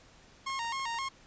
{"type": "tone with vibrato", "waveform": "sawtooth", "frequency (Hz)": 1000, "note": "B5", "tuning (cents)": 21, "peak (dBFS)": -29, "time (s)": [0.46, 1.09], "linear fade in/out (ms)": 10, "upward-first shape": "square", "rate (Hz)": 3.8, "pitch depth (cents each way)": 130}
{"type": "click train", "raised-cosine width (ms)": 0.5, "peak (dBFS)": -36, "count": 4, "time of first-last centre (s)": [0.5, 0.944], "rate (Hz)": 6.75}
{"effects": ["pink hiss -58 dBFS RMS until 1.26 s", "resampled to 16000 Hz"]}